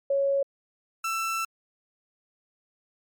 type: tone pair in turn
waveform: sine / 30% pulse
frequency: 554 / 1333 Hz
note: C#5 / E6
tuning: -1 / +19 cents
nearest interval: octave + minor third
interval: 1520 cents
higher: second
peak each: -21 / -24 dBFS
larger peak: first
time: 0.1-0.43 / 1.04-1.45 s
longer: second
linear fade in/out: 5 ms
effects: MP3 96 kbps